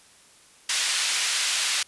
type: band-pass noise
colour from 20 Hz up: pink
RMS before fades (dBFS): -25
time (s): 0.69-1.83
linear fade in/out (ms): 5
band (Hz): 2300 to 9200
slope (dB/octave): 12
effects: white hiss -54 dBFS RMS until 1.87 s + resampled to 24000 Hz